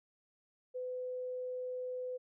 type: tone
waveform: sine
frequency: 504 Hz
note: B4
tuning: 35 cents sharp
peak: -37 dBFS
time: 0.74-2.18 s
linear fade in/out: 20 ms
effects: none